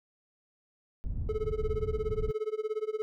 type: low-pass noise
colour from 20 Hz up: pink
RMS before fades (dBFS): -34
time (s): 1.04-2.31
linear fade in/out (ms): 0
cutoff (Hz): 110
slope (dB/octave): 12
type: tone with tremolo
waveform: triangle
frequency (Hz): 431.6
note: A4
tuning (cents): -33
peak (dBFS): -25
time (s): 1.29-3.02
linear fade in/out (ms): 0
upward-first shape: sine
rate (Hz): 17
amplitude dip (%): 95
effects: none